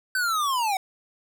square linear sweep, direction down, 1544 to 740 Hz, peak -23 dBFS, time 0.15-0.77 s, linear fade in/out 2 ms, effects none

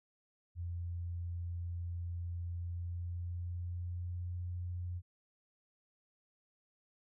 sine tone with pitch glide, 86.5 to 88.62 Hz, F2 to F2, -16 to +26 cents, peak -37 dBFS, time 0.55-5.02 s, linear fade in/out 50 ms, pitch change +42 cents, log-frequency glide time 2.52-4.41 s, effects none

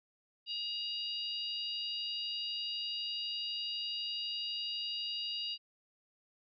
harmonic tone, 952 Hz, A#5, 36 cents sharp, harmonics 3 / 4 / 5, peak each -38 / -43 / -41 dBFS, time 0.46-5.58 s, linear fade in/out 50 ms, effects none

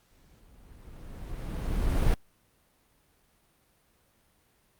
brown noise with exponential growth, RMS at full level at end -22 dBFS, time 0.11-2.14 s, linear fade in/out 1 ms, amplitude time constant 440 ms, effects pink hiss -67 dBFS RMS until 4.79 s + Opus 48 kbps

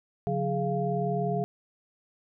sine tone cluster, 140 / 180 / 417.1 / 694 Hz, C#3 / F#3 / G#4 / F5, +18 / -47 / +7 / -11 cents, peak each -31 dBFS, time 0.27-1.44 s, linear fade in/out 0 ms, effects none

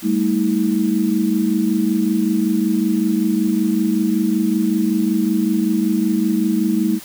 sine tone cluster, 199.6 / 224.9 / 319.2 Hz, G3 / A3 / D#4, +32 / +38 / +44 cents, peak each -19 dBFS, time 0.02-7 s, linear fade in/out 50 ms, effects white hiss -38 dBFS RMS until 7.04 s

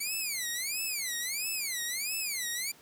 10% pulse tone with vibrato, 2217 Hz, C#7, in tune, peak -23 dBFS, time 0-2.72 s, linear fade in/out 10 ms, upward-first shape sine, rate 1.5 Hz, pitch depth 290 cents each way, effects pink hiss -57 dBFS RMS until 2.81 s + high-pass 150 Hz 12 dB/octave

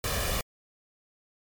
pink noise with comb filter, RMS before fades -29 dBFS, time 0.04-0.41 s, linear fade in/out 2 ms, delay 1.7 ms, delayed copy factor +0.6, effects MP3 96 kbps

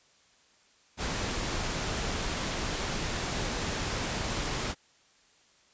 pink noise, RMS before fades -32 dBFS, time 0.97-4.75 s, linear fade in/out 50 ms, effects white hiss -63 dBFS RMS until 5.73 s + resampled to 16000 Hz

